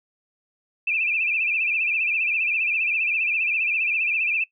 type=tone with vibrato; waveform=sine; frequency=2522 Hz; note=D#7; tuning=23 cents sharp; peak=-20 dBFS; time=0.87-4.44 s; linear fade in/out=5 ms; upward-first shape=sine; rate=15 Hz; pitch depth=110 cents each way; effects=noise-tail reverb RT60 0.1 s tail -19 dB re dry